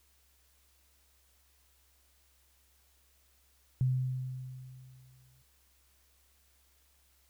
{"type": "tone with exponential decay", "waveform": "sine", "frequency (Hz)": 128.6, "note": "C3", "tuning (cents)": -30, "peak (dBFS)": -24, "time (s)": [3.81, 5.42], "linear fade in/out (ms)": 0, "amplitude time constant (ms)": 350, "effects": ["added 66 Hz sine -69 dBFS peak until 7.29 s", "white hiss -69 dBFS RMS until 7.29 s"]}